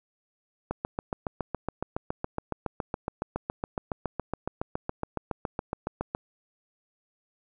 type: click train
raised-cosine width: 1 ms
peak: -15 dBFS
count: 40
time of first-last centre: 0.71-6.149 s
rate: 7.17 Hz
effects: none